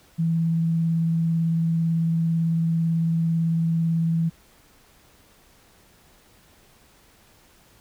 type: tone with vibrato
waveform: sine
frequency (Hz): 164.81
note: E3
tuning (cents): 0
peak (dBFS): -19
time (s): 0.18-4.3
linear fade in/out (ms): 20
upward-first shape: sine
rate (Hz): 18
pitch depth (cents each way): 12
effects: pink hiss -56 dBFS RMS until 7.8 s